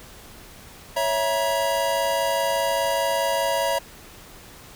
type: chord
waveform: square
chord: A# diminished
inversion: first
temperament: equal with one note detuned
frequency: 554.4 / 659.3 / 954.7 Hz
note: C#5 / E5 / A#5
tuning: 0 / 0 / +41 cents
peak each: -26 dBFS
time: 0.96-3.79 s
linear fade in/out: 10 ms
effects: pink hiss -45 dBFS RMS until 4.75 s